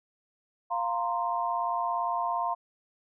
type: chord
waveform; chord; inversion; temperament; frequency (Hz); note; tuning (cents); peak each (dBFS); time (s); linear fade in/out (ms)
sine; F suspended fourth; none; equal with one note detuned; 698.5 / 929.1 / 1046.5; F5 / Bb5 / C6; 0 / -6 / 0; -31; 0.7-2.55; 20
effects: none